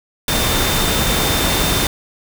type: tone in noise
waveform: sine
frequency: 3600 Hz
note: A7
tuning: 39 cents sharp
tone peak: -24 dBFS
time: 0.28-1.87 s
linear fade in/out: 2 ms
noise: pink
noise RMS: -17 dBFS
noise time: 0.28-1.87 s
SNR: -10 dB
effects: none